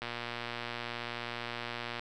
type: click train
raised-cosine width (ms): 0.3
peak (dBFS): -21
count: 236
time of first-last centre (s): 0.02-1.995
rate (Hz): 119
effects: none